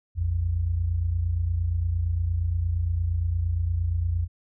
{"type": "tone pair together", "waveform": "sine", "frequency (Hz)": [57.46, 86.1], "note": ["A#1", "F2"], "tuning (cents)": [-24, -24], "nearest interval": "perfect fifth", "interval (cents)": 700, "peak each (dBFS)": [-29, -23], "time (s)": [0.15, 4.28], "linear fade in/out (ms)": 50, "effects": []}